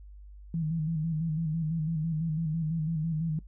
sine tone with vibrato, 160 Hz, D#3, 49 cents sharp, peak -27 dBFS, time 0.54-3.39 s, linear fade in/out 2 ms, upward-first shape square, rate 6 Hz, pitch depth 60 cents each way, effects noise-tail reverb RT60 0.1 s tail -20 dB re dry + added 50 Hz sine -45 dBFS peak until 3.47 s

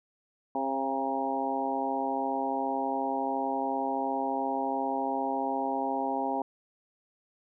harmonic tone with a mistuned harmonic, 134.5 Hz, C3, 48 cents sharp, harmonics 2 / 3 / 4 / 5 / 6 / 7, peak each -34 / -38 / -37 / -35 / -32 / -35 dBFS, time 0.55-6.42 s, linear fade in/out 2 ms, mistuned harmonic 5, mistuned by +30 cents, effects none

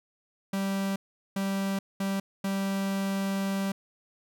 45% pulse tone bursts at uneven times, 195.3 Hz, G3, 6 cents flat, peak -27 dBFS, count 4, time 0.53-0.96 / 1.36-1.79 / 2-2.2 / 2.44-3.72 s, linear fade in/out 5 ms, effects none

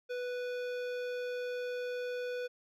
sine tone with hard clipping, 493.9 Hz, B4, in tune, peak -37 dBFS, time 0.09-2.48 s, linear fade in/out 20 ms, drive 15 dB, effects none

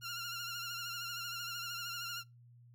15% pulse tone with vibrato, 1396.9 Hz, F6, in tune, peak -33 dBFS, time 0.01-2.24 s, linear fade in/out 50 ms, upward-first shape sine, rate 13 Hz, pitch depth 47 cents each way, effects noise-tail reverb RT60 0.2 s tail -22 dB re dry + added 120 Hz sine -57 dBFS peak until 2.74 s

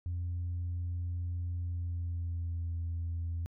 sine tone with pitch glide, 87.3 to 84.23 Hz, F2 to E2, 0 to +38 cents, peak -31 dBFS, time 0.06-3.46 s, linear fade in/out 0 ms, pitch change -62 cents, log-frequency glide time 1.57-2.73 s, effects tanh soft clip ceiling -30 dBFS

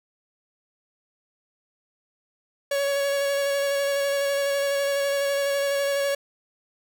45% pulse tone with vibrato, 560 Hz, C#5, 18 cents sharp, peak -22 dBFS, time 2.71-6.15 s, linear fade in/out 5 ms, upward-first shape square, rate 12 Hz, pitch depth 12 cents each way, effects none

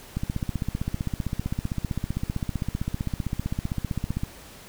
click train, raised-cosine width 5 ms, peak -14 dBFS, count 64, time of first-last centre 0.17-4.235 s, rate 15.5 Hz, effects pink hiss -46 dBFS RMS until 4.68 s

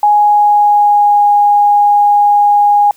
sine tone with pitch glide, 832 to 822.4 Hz, G#5 to G#5, +3 to -17 cents, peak -5 dBFS, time 0.03-2.91 s, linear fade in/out 2 ms, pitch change -20 cents, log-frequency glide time 0.13-1.28 s, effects white hiss -47 dBFS RMS until 2.96 s

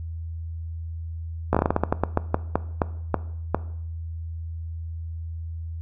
slowing click train, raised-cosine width 1 ms, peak -5 dBFS, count 17, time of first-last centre 1.53-3.546 s, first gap 16 ms, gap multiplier 1.24, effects noise-tail reverb RT60 0.7 s tail -17 dB re dry + added 82 Hz sine -30 dBFS peak until 5.81 s

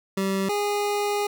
25% pulse tone pair in turn, 193.6 / 411.2 Hz, G3 / G#4, -21 / -17 cents, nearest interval octave + minor second, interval 1304 cents, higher second, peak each -19 dBFS, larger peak neither, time 0.17-0.49 / 0.49-1.27 s, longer second, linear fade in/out 5 ms, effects none

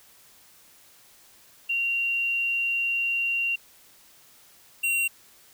sine / square tone pair in turn, 2760 / 2748 Hz, F7 / F7, -21 / -29 cents, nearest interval unison, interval 8 cents, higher first, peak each -23 dBFS, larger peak neither, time 1.69-3.56 / 4.83-5.08 s, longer first, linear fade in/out 10 ms, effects white hiss -55 dBFS RMS until 5.53 s

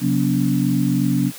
sine tone cluster, 134.6 / 182.6 / 242.6 / 285.8 Hz, C3 / F#3 / B3 / D4, +49 / -23 / -31 / -47 cents, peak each -21 dBFS, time 0-1.32 s, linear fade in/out 50 ms, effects white hiss -37 dBFS RMS until 1.38 s + high-pass 80 Hz 12 dB/octave

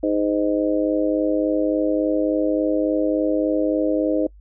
harmonic tone, 103.5 Hz, G#2, 5 cents flat, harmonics 3 / 4 / 5 / 6, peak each -20 / -28 / -23 / -25 dBFS, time 0.03-4.27 s, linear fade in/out 5 ms, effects noise-tail reverb RT60 0.1 s tail -25 dB re dry + added 50 Hz sine -43 dBFS peak until 4.4 s

